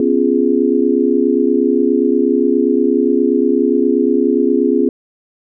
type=chord; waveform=sine; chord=C# dominant seventh; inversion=third; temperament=just; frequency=249.5 / 277.2 / 346.5 / 415.8 Hz; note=B3 / C#4 / E#4 / G#4; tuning=+18 / 0 / -14 / +2 cents; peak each=-16 dBFS; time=0-4.89 s; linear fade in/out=2 ms; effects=none